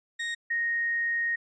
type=tone pair in turn; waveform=35% pulse / sine; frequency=1864.7 / 1864.7 Hz; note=A#6 / A#6; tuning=0 / 0 cents; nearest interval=unison; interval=0 cents; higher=neither; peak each=-28 / -25 dBFS; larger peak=second; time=0.19-0.35 / 0.5-1.36 s; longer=second; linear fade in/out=10 ms; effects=resampled to 16000 Hz